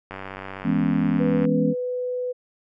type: click train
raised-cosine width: 0.5 ms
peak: -19 dBFS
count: 130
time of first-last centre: 0.11-1.452 s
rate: 96.1 Hz
type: chord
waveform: sine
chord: C# minor seventh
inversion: first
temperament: equal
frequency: 164.81 / 207.7 / 246.9 / 277.2 Hz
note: E3 / G#3 / B3 / C#4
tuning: 0 / 0 / 0 / 0 cents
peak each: -24 dBFS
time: 0.63-1.75 s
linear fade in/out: 50 ms
type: tone with pitch glide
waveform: sine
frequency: 493.9 to 498.2 Hz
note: B4 to B4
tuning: 0 to +15 cents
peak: -24 dBFS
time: 1.19-2.33 s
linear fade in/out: 20 ms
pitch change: +15 cents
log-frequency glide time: 1.43-1.91 s
effects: none